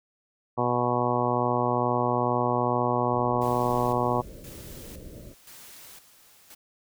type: harmonic tone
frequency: 122.3 Hz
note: B2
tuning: 16 cents flat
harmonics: 1 / 2 / 3 / 4 / 5 / 6 / 7 / 8 / 9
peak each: -31 / -31 / -31 / -31 / -31 / -31 / -31 / -31 / -31 dBFS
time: 0.57-4.22 s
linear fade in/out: 20 ms
type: low-pass noise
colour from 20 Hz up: pink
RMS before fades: -43 dBFS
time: 3.1-5.35 s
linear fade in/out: 50 ms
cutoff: 620 Hz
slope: 96 dB/octave
type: noise with tremolo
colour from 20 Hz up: white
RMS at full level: -47 dBFS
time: 3.41-6.55 s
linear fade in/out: 10 ms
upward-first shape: square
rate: 0.97 Hz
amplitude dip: 65%
effects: none